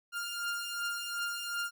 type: beating tone pair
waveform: sawtooth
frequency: 1400 / 1402.7 Hz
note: F6 / F6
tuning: +4 / +7 cents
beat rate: 2.7 Hz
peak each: -36 / -32 dBFS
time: 0.12-1.71 s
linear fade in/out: 50 ms
effects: none